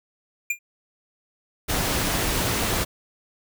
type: tone with exponential decay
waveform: square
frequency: 2400 Hz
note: D7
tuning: 37 cents sharp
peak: -19 dBFS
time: 0.5-0.59 s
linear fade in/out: 5 ms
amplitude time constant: 19 ms
type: noise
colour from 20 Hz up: pink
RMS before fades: -24 dBFS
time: 1.68-2.85 s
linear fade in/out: 20 ms
effects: none